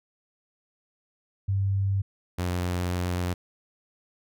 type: tone pair in turn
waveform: sine / sawtooth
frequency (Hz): 98 / 89.2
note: G2 / F2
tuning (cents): 0 / +37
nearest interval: major second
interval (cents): 163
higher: first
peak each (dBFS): -22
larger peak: neither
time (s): 1.48-2.02 / 2.38-3.34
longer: second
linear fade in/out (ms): 10
effects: none